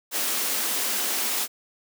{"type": "high-pass noise", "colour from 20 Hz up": "white", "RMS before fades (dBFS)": -26, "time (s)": [0.11, 1.48], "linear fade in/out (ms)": 50, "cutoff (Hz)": 200, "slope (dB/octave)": 96, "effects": []}